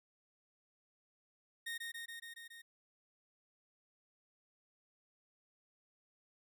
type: tone with echo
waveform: 30% pulse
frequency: 1852 Hz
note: A#6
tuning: 12 cents flat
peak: -37 dBFS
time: 1.66-1.78 s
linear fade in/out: 10 ms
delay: 140 ms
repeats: 6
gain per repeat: -2 dB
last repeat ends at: 2.62 s
effects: none